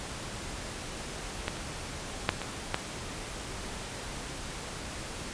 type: clicks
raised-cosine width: 0.3 ms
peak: -13 / -24 / -6 / -19 / -10 dBFS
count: 5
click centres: 1.481 / 1.569 / 2.291 / 2.417 / 2.744 s
effects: pink hiss -39 dBFS RMS until 5.33 s + resampled to 22050 Hz